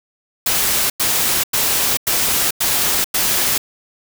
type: noise bursts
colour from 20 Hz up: white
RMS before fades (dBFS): -17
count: 6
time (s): 0.46-3.58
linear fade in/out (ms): 5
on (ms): 440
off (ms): 96
effects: none